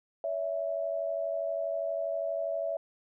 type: tone pair together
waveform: sine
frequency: 566.9 / 659.3 Hz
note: C#5 / E5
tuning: +39 / 0 cents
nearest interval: minor third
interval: 261 cents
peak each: -34 / -31 dBFS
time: 0.24-2.77 s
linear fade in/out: 2 ms
effects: none